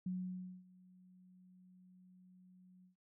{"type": "tone with ADSR envelope", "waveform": "sine", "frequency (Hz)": 183.3, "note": "F#3", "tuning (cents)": -16, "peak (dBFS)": -36, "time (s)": [0.06, 2.96], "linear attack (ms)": 5, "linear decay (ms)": 570, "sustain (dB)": -24, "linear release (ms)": 120, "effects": ["noise-tail reverb RT60 0.1 s tail -26 dB re dry"]}